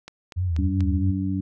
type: click train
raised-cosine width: 0.2 ms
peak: -21 dBFS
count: 4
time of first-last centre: 0.08-0.806 s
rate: 4.13 Hz
type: tone with vibrato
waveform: sine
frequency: 84.8 Hz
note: E2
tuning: 50 cents sharp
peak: -21 dBFS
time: 0.36-1.12 s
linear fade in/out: 20 ms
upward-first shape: sine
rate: 3.2 Hz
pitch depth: 150 cents each way
type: harmonic tone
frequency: 95.1 Hz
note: F#2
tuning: 48 cents sharp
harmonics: 1 / 2 / 3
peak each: -27 / -27 / -27 dBFS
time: 0.58-1.41 s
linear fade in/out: 10 ms
effects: none